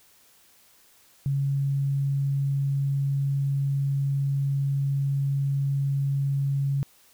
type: tone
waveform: sine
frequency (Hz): 138.8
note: C#3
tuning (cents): +3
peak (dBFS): -22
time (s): 1.26-6.83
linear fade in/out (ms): 0
effects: white hiss -58 dBFS RMS until 7.13 s